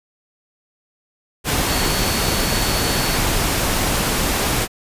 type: tone in noise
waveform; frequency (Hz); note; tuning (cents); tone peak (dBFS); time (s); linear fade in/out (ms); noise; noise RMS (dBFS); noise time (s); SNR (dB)
sine; 4433; C#8; -1; -28; 1.67-3.2; 50; pink; -19; 1.44-4.68; -12
effects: resampled to 32000 Hz